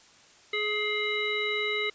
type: harmonic tone with a mistuned harmonic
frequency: 421.3 Hz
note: G#4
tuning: 25 cents sharp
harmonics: 1 / 3 / 5 / 7 / 9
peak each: -32 / -38 / -29 / -37 / -35 dBFS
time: 0.53-1.9 s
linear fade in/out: 5 ms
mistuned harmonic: 9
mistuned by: +35 cents
effects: white hiss -56 dBFS RMS until 1.94 s + resampled to 16000 Hz

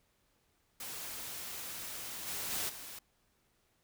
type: noise with level steps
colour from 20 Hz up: white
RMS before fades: -43 / -39 / -36 / -47 dBFS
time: 0.8-2.99 s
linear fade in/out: 5 ms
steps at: 2.26 / 2.5 / 2.68 s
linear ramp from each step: 20 ms
effects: pink hiss -74 dBFS RMS until 3.83 s

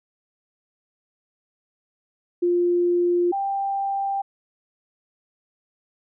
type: tone pair in turn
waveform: sine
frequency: 350.7 / 789.3 Hz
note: F4 / G5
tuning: +7 / +12 cents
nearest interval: octave + major second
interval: 1405 cents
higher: second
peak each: -17 / -22 dBFS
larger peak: first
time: 2.42-3.32 / 3.32-4.22 s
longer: neither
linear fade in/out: 10 ms
effects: none

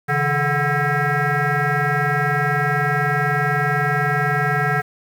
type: tone with frequency modulation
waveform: sine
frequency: 740 Hz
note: F#5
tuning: in tune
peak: -15 dBFS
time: 0.08-4.82 s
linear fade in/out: 20 ms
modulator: 292 Hz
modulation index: 4
effects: tanh soft clip ceiling -12 dBFS + 7-bit

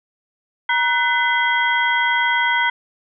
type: tone cluster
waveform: sine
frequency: 950 / 1497 / 2025 / 3239 Hz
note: A#5 / F#6 / B6 / G#7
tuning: +33 / +20 / +43 / -44 cents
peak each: -20 / -21 / -19 / -26 dBFS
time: 0.69-2.7 s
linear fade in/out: 5 ms
effects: none

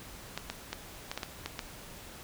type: clicks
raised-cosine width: 0.2 ms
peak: -17 dBFS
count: 8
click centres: 0.376 / 0.5 / 0.73 / 1.115 / 1.176 / 1.232 / 1.46 / 1.592 s
effects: pink hiss -48 dBFS RMS until 2.23 s

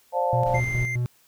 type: chord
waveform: sine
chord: D minor seventh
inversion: third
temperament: just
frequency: 528.6 / 587.3 / 704.8 / 881 Hz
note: C5 / D5 / F5 / A5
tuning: +18 / 0 / +16 / +2 cents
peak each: -25 / -30 / -27 / -25 dBFS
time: 0.12-0.61 s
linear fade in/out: 50 ms
type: tone with tremolo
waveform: triangle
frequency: 122.3 Hz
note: B2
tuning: 16 cents flat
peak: -20 dBFS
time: 0.33-1.06 s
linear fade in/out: 0 ms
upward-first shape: square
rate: 4.8 Hz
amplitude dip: 60%
type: noise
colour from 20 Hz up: brown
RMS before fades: -34 dBFS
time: 0.45-0.85 s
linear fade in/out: 20 ms
type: tone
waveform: triangle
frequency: 2093 Hz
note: C7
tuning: in tune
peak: -25 dBFS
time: 0.54-0.96 s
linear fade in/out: 10 ms
effects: white hiss -60 dBFS RMS until 1.27 s

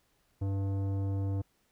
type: tone with tanh clipping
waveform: triangle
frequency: 98 Hz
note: G2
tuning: in tune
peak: -31 dBFS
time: 0.41-1.42 s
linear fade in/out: 10 ms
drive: 18 dB
effects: pink hiss -72 dBFS RMS until 1.71 s

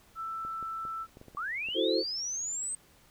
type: tone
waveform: sine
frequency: 1326 Hz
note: E6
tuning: 10 cents sharp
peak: -34 dBFS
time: 0.15-1.07 s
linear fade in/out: 50 ms
type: clicks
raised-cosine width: 2 ms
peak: -35 dBFS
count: 8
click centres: 0.45 / 0.627 / 0.852 / 1.171 / 1.214 / 1.283 / 1.349 / 1.687 s
type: linear sweep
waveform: sine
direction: up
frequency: 1108.7 to 8372 Hz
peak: -32 dBFS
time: 1.37-2.75 s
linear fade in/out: 2 ms
type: chord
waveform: sine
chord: F# half-diminished seventh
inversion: third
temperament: equal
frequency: 329.6 / 370 / 440 / 523.3 Hz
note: E4 / F#4 / A4 / C5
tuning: 0 / 0 / 0 / 0 cents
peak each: -31 dBFS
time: 1.74-2.04 s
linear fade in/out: 50 ms
effects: pink hiss -61 dBFS RMS until 3.1 s

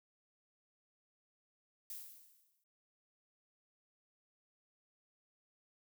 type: noise with exponential decay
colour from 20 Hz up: violet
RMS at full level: -44 dBFS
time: 1.9-2.64 s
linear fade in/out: 2 ms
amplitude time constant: 160 ms
effects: none

